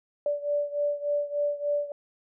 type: beating tone pair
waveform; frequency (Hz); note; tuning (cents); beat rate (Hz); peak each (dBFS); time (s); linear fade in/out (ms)
sine; 581 / 584.4; D5 / D5; -19 / -9; 3.4; -27 / -30; 0.26-1.92; 2
effects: none